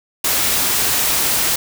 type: noise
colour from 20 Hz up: white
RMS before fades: -17 dBFS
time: 0.24-1.56 s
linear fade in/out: 5 ms
effects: none